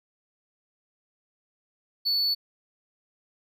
triangle tone, 4451 Hz, C#8, 6 cents sharp, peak -21 dBFS, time 2.05-2.35 s, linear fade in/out 20 ms, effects none

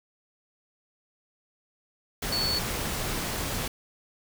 sine tone in noise, 4435 Hz, C#8, in tune, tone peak -26 dBFS, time 2.32-2.59 s, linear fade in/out 5 ms, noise pink, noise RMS -31 dBFS, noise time 2.22-3.68 s, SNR +2 dB, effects none

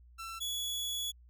sawtooth tone pair in turn, 1341 / 3388 Hz, E6 / G#7, +29 / +34 cents, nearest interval octave + major third, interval 1605 cents, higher second, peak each -37 / -31 dBFS, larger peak second, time 0.18-0.4 / 0.4-1.12 s, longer second, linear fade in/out 20 ms, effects added 60 Hz sine -55 dBFS peak until 1.29 s

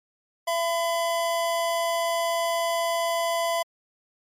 square tone pair together, 673 / 1008.4 Hz, E5 / B5, +36 / +36 cents, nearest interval perfect fifth, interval 700 cents, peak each -25 / -29 dBFS, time 0.47-3.63 s, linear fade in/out 10 ms, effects MP3 64 kbps

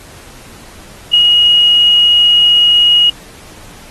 sine tone with quantisation, 2888 Hz, F#7, 43 cents flat, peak -5 dBFS, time 1.13-3.1 s, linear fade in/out 5 ms, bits 5, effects pink hiss -37 dBFS RMS until 3.9 s + AAC 32 kbps

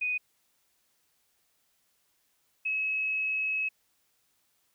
sine tone pair in turn, 2489 / 2571 Hz, D#7 / E7, 0 / -44 cents, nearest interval minor second, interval 56 cents, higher second, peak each -27 dBFS, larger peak neither, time 0.01-0.18 / 2.65-3.69 s, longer second, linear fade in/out 10 ms, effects white hiss -72 dBFS RMS until 4.74 s

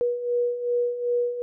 sine beating tone pair, 481.7 / 484.3 Hz, B4 / B4, -43 / -34 cents, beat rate 2.6 Hz, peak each -29 / -23 dBFS, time 0.01-1.42 s, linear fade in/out 0 ms, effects none

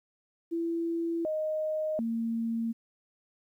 sine tone with pitch steps, 334.6 / 621 / 228.8 Hz, E4 / D#5 / A#3, +26 / -3 / -32 cents, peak -28 dBFS, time 0.51-2.73 s, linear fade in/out 20 ms, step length 740 ms, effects 11-bit

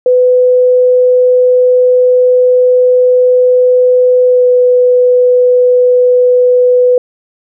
sine tone with pitch glide, 501 to 497 Hz, B4 to B4, +25 to +11 cents, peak -4 dBFS, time 0.06-6.98 s, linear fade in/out 2 ms, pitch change -14 cents, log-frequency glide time 4.25-4.46 s, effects none

